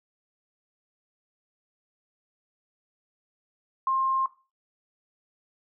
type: tone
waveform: sine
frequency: 1061 Hz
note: C6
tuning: 24 cents sharp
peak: -22 dBFS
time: 3.87-4.26 s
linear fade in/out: 2 ms
effects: noise-tail reverb RT60 0.3 s tail -17 dB re dry